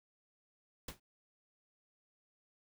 pink noise with exponential decay, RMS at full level -39 dBFS, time 0.88-1 s, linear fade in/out 5 ms, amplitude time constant 25 ms, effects none

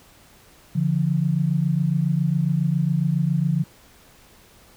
sine tone pair together, 144.2 / 171.48 Hz, D3 / F3, -31 / -31 cents, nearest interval minor third, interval 300 cents, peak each -21 dBFS, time 0.75-3.64 s, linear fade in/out 10 ms, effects pink hiss -52 dBFS RMS until 4.76 s

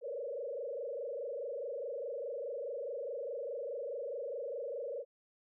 sine tone with frequency modulation, 520 Hz, C5, 11 cents flat, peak -37 dBFS, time 0.01-5.05 s, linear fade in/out 50 ms, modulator 24.8 Hz, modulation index 2.6, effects none

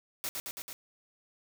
white noise with echo, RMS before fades -35 dBFS, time 0.24-0.29 s, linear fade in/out 0 ms, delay 110 ms, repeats 4, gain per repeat -2 dB, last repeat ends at 0.73 s, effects none

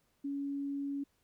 sine tone, 280.6 Hz, C#4, 21 cents sharp, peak -34 dBFS, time 0.24-1.04 s, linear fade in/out 10 ms, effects pink hiss -75 dBFS RMS until 1.23 s

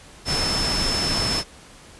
sine tone in noise, 5274 Hz, E8, in tune, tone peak -23 dBFS, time 0.25-1.44 s, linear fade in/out 50 ms, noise pink, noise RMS -25 dBFS, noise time 0.25-1.44 s, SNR -1 dB, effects pink hiss -46 dBFS RMS until 1.99 s + resampled to 24000 Hz

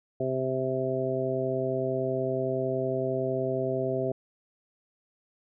harmonic tone, 130.81 Hz, C3, in tune, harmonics 1 / 2 / 3 / 4 / 5, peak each -34 / -35 / -30 / -34 / -31 dBFS, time 0.2-4.12 s, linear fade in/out 5 ms, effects none

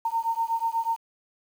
sine beating tone pair, 910 / 918.2 Hz, A#5 / A#5, -42 / -26 cents, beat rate 8.2 Hz, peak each -27 dBFS, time 0.05-0.97 s, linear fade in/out 5 ms, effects 8-bit

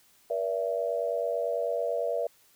sine tone cluster, 477.8 / 578 / 667 Hz, A#4 / D5 / E5, +43 / -28 / +20 cents, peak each -31 dBFS, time 0.3-2.27 s, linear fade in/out 5 ms, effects white hiss -62 dBFS RMS until 2.55 s

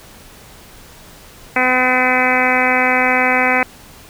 harmonic tone, 253.9 Hz, B3, 48 cents sharp, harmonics 1 / 2 / 3 / 4 / 5 / 6 / 7 / 8 / 9 / 10, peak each -22 / -21 / -19 / -23 / -24 / -21 / -24 / -18 / -20 / -23 dBFS, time 1.56-3.63 s, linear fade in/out 2 ms, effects pink hiss -41 dBFS RMS until 4.09 s

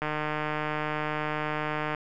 click train, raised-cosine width 0.5 ms, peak -15 dBFS, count 294, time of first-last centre 0.02-1.948 s, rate 152 Hz, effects none

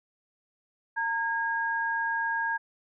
sine tone pair together, 915.9 / 1632 Hz, A#5 / G#6, -31 / -31 cents, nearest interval minor seventh, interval 1000 cents, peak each -30 / -28 dBFS, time 0.96-2.58 s, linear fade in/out 20 ms, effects none

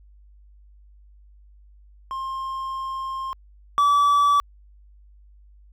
triangle tone pair in turn, 1062 / 1151.1 Hz, C6 / D6, +25 / -35 cents, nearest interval minor second, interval 140 cents, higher second, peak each -25 / -13 dBFS, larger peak second, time 2.11-3.33 / 3.78-4.4 s, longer first, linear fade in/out 0 ms, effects added 50 Hz sine -48 dBFS peak until 5.72 s

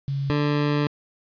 sine / 20% pulse tone pair in turn, 138.59 / 146.83 Hz, C#3 / D3, 0 / 0 cents, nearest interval minor second, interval 100 cents, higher second, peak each -23 / -15 dBFS, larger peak second, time 0.08-0.3 / 0.3-0.87 s, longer second, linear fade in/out 0 ms, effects resampled to 11025 Hz + 8-bit

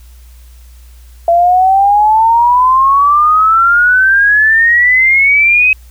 sine exponential sweep, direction up, 674 to 2551 Hz, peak -5 dBFS, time 1.28-5.73 s, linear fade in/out 2 ms, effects added 60 Hz sine -34 dBFS peak until 5.9 s + white hiss -48 dBFS RMS until 5.9 s

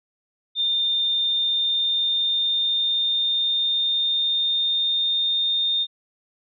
sine tone with pitch glide, 3615 to 3646 Hz, A7 to A#7, +46 to -39 cents, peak -19 dBFS, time 0.55-5.87 s, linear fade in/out 50 ms, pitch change +15 cents, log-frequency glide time 1.06-5.4 s, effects none

